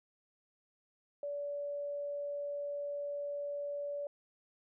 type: tone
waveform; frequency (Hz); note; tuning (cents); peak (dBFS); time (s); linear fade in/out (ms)
sine; 575; D5; -37; -36; 1.23-4.07; 2
effects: none